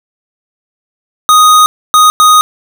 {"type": "tone bursts at uneven times", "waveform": "square", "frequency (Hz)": 1244.5, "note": "D#6", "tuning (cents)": 0, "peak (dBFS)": -3, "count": 3, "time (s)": [[1.29, 1.66], [1.94, 2.1], [2.2, 2.41]], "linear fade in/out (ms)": 0, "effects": []}